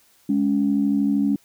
sine tone pair together, 207.7 / 280.6 Hz, G#3 / C#4, 0 / +21 cents, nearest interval perfect fourth, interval 521 cents, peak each -20 / -19 dBFS, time 0.29-1.36 s, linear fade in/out 5 ms, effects tanh soft clip ceiling -9 dBFS + white hiss -58 dBFS RMS until 1.44 s

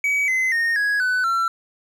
triangle tone with pitch steps, 2272 / 2048 / 1845.4 / 1663.2 / 1499 / 1350.9 Hz, C#7 / C7 / A#6 / G#6 / F#6 / E6, +42 / -38 / -18 / +2 / +22 / +42 cents, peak -16 dBFS, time 0.04-1.48 s, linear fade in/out 2 ms, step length 240 ms, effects none

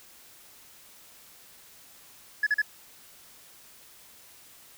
sine tone bursts, 1700 Hz, G#6, 40 cents sharp, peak -18 dBFS, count 3, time 2.43-2.618 s, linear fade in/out 5 ms, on 36 ms, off 40 ms, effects tanh soft clip ceiling -20 dBFS + white hiss -53 dBFS RMS until 4.77 s

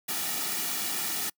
white noise with comb filter, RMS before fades -31 dBFS, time 0.08-1.3 s, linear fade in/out 10 ms, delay 1.9 ms, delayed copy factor -0.6, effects noise-tail reverb RT60 0.1 s tail -26 dB re dry + high-pass 150 Hz 12 dB/octave

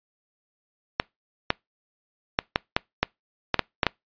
clicks, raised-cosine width 0.3 ms, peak -3 dBFS, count 10, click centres 0.999 / 1.504 / 2.389 / 2.559 / 2.765 / 3.03 / 3.543 / 3.593 / 3.832 / 3.867 s, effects noise-tail reverb RT60 0.2 s tail -26 dB re dry + resampled to 11025 Hz

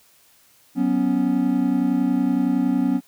triangle chord, F# suspended fourth, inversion none, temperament just, 185 / 246.7 / 277.5 Hz, F#3 / B3 / C#4, 0 / -2 / +2 cents, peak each -23 / -19 / -19 dBFS, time 0.75-3.01 s, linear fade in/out 50 ms, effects white hiss -56 dBFS RMS until 3.07 s

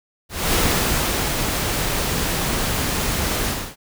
pink noise with ADSR envelope, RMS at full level -18 dBFS, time 0.29-3.76 s, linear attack 240 ms, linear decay 740 ms, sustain -4 dB, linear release 300 ms, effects none

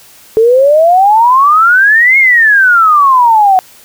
sine exponential two-way sweep, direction up then down, 433.8 to 2182 to 733 Hz, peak -3 dBFS, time 0.37-3.59 s, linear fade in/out 0 ms, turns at 2.18 s, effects white hiss -39 dBFS RMS until 3.84 s

